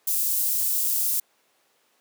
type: high-pass noise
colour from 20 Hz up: white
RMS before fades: -24 dBFS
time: 0.07-1.2 s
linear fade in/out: 5 ms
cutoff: 9000 Hz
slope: 12 dB/octave
effects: pink hiss -65 dBFS RMS until 2 s + high-pass 400 Hz 12 dB/octave